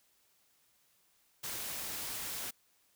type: noise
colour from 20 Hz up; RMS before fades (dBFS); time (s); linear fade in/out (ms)
white; -40; 1.43-2.51; 10
effects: white hiss -71 dBFS RMS until 2.95 s